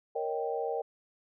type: chord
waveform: sine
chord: Eb dominant seventh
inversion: second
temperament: equal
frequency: 466.2 / 554.4 / 622.3 / 784 Hz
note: Bb4 / Db5 / Eb5 / G5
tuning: 0 / 0 / 0 / 0 cents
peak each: -33 / -38 / -38 / -36 dBFS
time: 0.15-0.82 s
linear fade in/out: 10 ms
effects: none